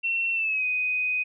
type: tone with pitch glide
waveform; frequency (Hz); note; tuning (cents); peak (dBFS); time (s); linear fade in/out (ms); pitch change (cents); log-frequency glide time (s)
sine; 2711 to 2500; E7 to D#7; +48 to +8; -23; 0.03-1.24; 20; -140; 0.33-0.65
effects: none